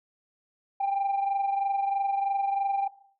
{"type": "tone pair together", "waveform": "sine", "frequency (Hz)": [790, 813.1], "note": ["G5", "G#5"], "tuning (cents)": [13, -37], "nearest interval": "unison", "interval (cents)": 50, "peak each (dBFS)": [-23, -30], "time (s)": [0.8, 2.88], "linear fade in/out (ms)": 10, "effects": ["noise-tail reverb RT60 0.5 s tail -17 dB re dry", "tanh soft clip ceiling -21 dBFS"]}